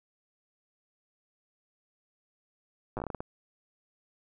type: slowing click train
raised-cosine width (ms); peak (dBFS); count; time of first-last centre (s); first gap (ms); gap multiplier
1; -21; 10; 2.97-3.205; 8; 1.28
effects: none